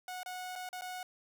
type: tone with dropouts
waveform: sawtooth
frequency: 733 Hz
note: F#5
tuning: 16 cents flat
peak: -36 dBFS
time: 0.08-1.03 s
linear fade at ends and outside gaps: 2 ms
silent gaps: 0.232-0.26 / 0.555-0.559 / 0.69-0.729 / 0.811-0.819 s
effects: 11-bit